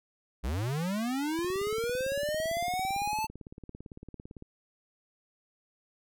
square linear sweep, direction up, 53 to 887 Hz, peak -30 dBFS, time 0.43-3.27 s, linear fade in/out 20 ms
click train, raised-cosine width 3 ms, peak -31 dBFS, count 55, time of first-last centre 1.39-4.424 s, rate 17.8 Hz
effects none

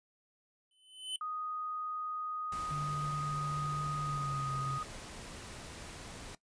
square tone with exponential growth, 3035 Hz, F#7, 43 cents sharp, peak -33 dBFS, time 0.71-1.16 s, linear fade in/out 2 ms, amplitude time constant 96 ms
sine tone, 1244.5 Hz, D#6, in tune, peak -36 dBFS, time 1.21-4.83 s, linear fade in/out 2 ms
pink noise, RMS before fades -47 dBFS, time 2.52-6.35 s, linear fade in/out 2 ms
sine tone with pitch glide, 146.83 to 134.64 Hz, D3 to C3, 0 to +50 cents, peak -36 dBFS, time 2.7-4.79 s, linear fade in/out 20 ms, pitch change -150 cents, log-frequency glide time 4-4.5 s
effects noise-tail reverb RT60 0.1 s tail -18 dB re dry + resampled to 22050 Hz

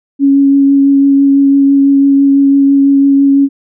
sine tone with vibrato, 277.2 Hz, C#4, in tune, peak -4 dBFS, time 0.19-3.49 s, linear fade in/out 50 ms, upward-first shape triangle, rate 6 Hz, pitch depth 13 cents each way, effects none

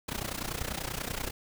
pink noise with amplitude modulation, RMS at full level -32 dBFS, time 0.08-1.31 s, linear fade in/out 10 ms, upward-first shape sine, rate 30.3 Hz, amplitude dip 85%, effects none

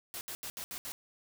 white noise bursts at uneven times, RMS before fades -41 dBFS, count 6, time 0.14-0.21 / 0.28-0.35 / 0.43-0.5 / 0.57-0.64 / 0.71-0.78 / 0.85-0.92 s, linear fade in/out 0 ms, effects none

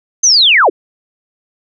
sine linear sweep, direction down, 6400 to 271.7 Hz, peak -5 dBFS, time 0.23-0.7 s, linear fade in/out 10 ms, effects none

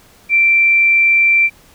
sine tone, 2349 Hz, D7, in tune, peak -8 dBFS, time 0.29-1.5 s, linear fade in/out 50 ms, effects pink hiss -47 dBFS RMS until 1.74 s

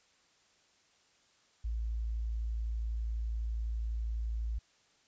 sine tone, 56 Hz, A1, 31 cents sharp, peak -32 dBFS, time 1.64-4.59 s, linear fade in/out 10 ms, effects white hiss -68 dBFS RMS until 5.07 s + resampled to 16000 Hz

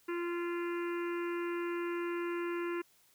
harmonic tone, 345.8 Hz, F4, 17 cents flat, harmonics 1 / 3 / 4 / 5 / 6 / 7 / 8, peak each -34 / -44 / -46 / -48 / -50 / -51 / -52 dBFS, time 0.08-2.82 s, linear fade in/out 10 ms, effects white hiss -67 dBFS RMS until 3.14 s

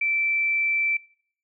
sine tone, 2332 Hz, D7, 13 cents flat, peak -21 dBFS, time 0.01-0.97 s, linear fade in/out 5 ms, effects noise-tail reverb RT60 0.6 s tail -23 dB re dry

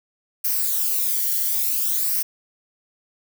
violet noise with flanger, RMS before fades -22 dBFS, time 0.44-2.23 s, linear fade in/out 10 ms, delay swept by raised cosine 0.27 to 0.8 ms, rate 0.56 Hz, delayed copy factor -0.6, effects none

